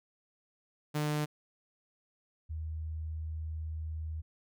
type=tone pair in turn; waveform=sawtooth / sine; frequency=149.9 / 79.02 Hz; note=D3 / D#2; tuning=+36 / +27 cents; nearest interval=major seventh; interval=1109 cents; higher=first; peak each=-26 / -35 dBFS; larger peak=first; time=0.94-1.26 / 2.49-4.22 s; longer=second; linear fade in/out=20 ms; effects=none